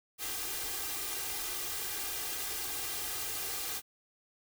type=noise with comb filter; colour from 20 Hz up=white; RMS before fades=-37 dBFS; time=0.18-3.82 s; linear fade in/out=50 ms; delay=2.5 ms; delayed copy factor=+0.9; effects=none